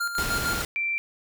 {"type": "tone with tremolo", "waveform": "square", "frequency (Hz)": 1398, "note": "F6", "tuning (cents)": 1, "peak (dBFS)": -25, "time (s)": [0, 0.62], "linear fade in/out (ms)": 10, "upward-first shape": "square", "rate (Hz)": 6.6, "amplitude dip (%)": 55}
{"type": "noise", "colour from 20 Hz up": "pink", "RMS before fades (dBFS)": -30, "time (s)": [0.18, 0.65], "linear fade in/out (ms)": 2}
{"type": "tone", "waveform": "sine", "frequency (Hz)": 2349, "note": "D7", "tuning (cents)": 0, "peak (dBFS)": -24, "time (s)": [0.76, 0.98], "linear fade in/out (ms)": 0}
{"effects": []}